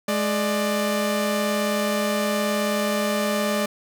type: tone pair together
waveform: sawtooth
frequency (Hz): 211 / 594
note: G#3 / D5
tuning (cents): +28 / +20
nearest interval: octave + tritone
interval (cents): 1792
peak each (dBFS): -20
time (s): 0.08-3.66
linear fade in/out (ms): 5
effects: none